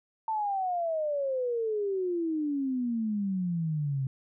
sine exponential sweep, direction down, 897 to 130.7 Hz, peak -27 dBFS, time 0.28-4.07 s, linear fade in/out 2 ms, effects none

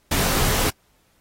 pink noise with comb filter, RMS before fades -21 dBFS, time 0.11-0.7 s, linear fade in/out 5 ms, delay 20 ms, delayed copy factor -0.95, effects pink hiss -63 dBFS RMS until 1.2 s + AAC 48 kbps

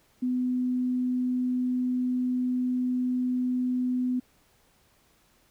sine tone, 251.1 Hz, B3, 29 cents sharp, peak -24 dBFS, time 0.22-4.2 s, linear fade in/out 10 ms, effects pink hiss -64 dBFS RMS until 5.5 s

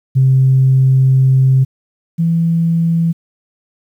sine tone pair in turn, 132.1 / 166.44 Hz, C3 / E3, +17 / +17 cents, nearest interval major third, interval 400 cents, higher second, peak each -6 / -10 dBFS, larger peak first, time 0.15-1.65 / 2.18-3.13 s, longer first, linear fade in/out 20 ms, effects tanh soft clip ceiling -2 dBFS + 8-bit

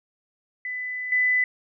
sine tone with level steps, 2000 Hz, B6, 21 cents sharp, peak -28 / -18 dBFS, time 0.65-1.44 s, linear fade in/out 2 ms, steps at 1.12 s, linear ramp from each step 2 ms, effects none

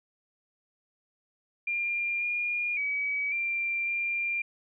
sine tone with pitch steps, 2397 / 2422 / 2276 / 2369 / 2386 Hz, D7 / D#7 / C#7 / D7 / D7, +35 / -47 / +45 / +14 / +27 cents, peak -27 dBFS, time 1.67-4.42 s, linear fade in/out 5 ms, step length 550 ms, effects none

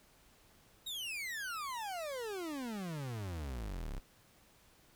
40% pulse exponential sweep, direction down, 3831 to 30.87 Hz, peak -38 dBFS, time 0.86-4 s, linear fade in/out 10 ms, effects pink hiss -65 dBFS RMS until 4.95 s

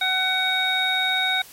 harmonic tone, 750 Hz, F#5, 23 cents sharp, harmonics 1 / 2 / 3 / 5, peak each -27 / -25 / -25 / -23 dBFS, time 0.01-1.42 s, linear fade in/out 5 ms, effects white hiss -45 dBFS RMS until 1.52 s + MP3 64 kbps

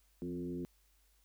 sine tone with frequency modulation, 260 Hz, C4, 11 cents flat, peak -37 dBFS, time 0.22-0.65 s, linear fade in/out 0 ms, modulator 90.5 Hz, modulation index 1.3, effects added 50 Hz sine -69 dBFS peak until 1.24 s + white hiss -73 dBFS RMS until 1.24 s

